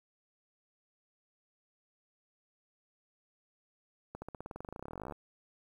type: accelerating click train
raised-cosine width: 1 ms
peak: -28 dBFS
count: 30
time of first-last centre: 4.15-5.123 s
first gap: 70 ms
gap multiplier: 0.94
effects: 10-bit